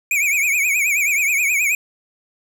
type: tone with vibrato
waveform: square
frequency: 2349 Hz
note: D7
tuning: in tune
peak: -16 dBFS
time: 0.11-1.75 s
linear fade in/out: 2 ms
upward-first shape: triangle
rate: 9.4 Hz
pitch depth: 150 cents each way
effects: none